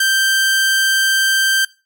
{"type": "tone", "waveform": "sawtooth", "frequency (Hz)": 1568, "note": "G6", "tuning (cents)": 0, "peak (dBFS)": -9, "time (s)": [0, 1.65], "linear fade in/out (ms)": 5, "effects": ["noise-tail reverb RT60 0.3 s tail -20 dB re dry"]}